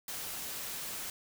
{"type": "noise", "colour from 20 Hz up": "white", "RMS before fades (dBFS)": -40, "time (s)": [0.08, 1.1], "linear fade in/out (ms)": 2, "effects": []}